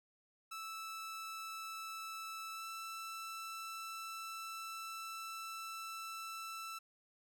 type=tone with pitch glide; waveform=sawtooth; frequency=1316 to 1326.7 Hz; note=E6 to E6; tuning=-3 to +11 cents; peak=-40 dBFS; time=0.51-6.79 s; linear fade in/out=10 ms; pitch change=+14 cents; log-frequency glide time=2.53-2.65 s; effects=none